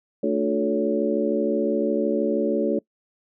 sine tone cluster, 222.5 / 294.9 / 360.8 / 434.3 / 561 Hz, A3 / D4 / F#4 / A4 / C#5, +20 / +7 / -44 / -23 / +21 cents, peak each -26 dBFS, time 0.23-2.79 s, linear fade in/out 5 ms, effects noise-tail reverb RT60 0.1 s tail -23 dB re dry

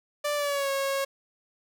sawtooth tone with pitch glide, 587.3 to 548 Hz, D5 to C#5, 0 to -20 cents, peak -22 dBFS, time 0.24-1.05 s, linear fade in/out 10 ms, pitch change -120 cents, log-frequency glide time 0.35-0.7 s, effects none

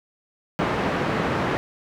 pink band-pass noise, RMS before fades -24 dBFS, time 0.59-1.57 s, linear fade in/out 0 ms, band 130 to 1800 Hz, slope 12 dB/octave, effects none

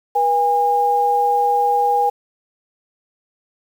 sine tone pair together, 483.7 / 813.5 Hz, B4 / G#5, -36 / -36 cents, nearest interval major sixth, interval 900 cents, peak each -21 / -14 dBFS, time 0.15-2.1 s, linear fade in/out 10 ms, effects 7-bit

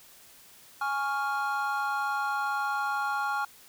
triangle chord, Db major, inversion second, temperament equal, 830.6 / 1108.7 / 1396.9 Hz, Ab5 / Db6 / F6, 0 / 0 / 0 cents, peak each -29 / -32 / -29 dBFS, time 0.81-3.45 s, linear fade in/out 5 ms, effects white hiss -54 dBFS RMS until 3.68 s

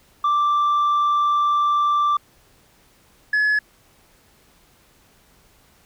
sine tone pair in turn, 1174.7 / 1702.2 Hz, D6 / G#6, 0 / +42 cents, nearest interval tritone, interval 642 cents, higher second, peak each -13 dBFS, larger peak neither, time 0.24-2.17 / 3.33-3.59 s, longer first, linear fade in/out 5 ms, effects tanh soft clip ceiling -15 dBFS + pink hiss -56 dBFS RMS until 5.85 s

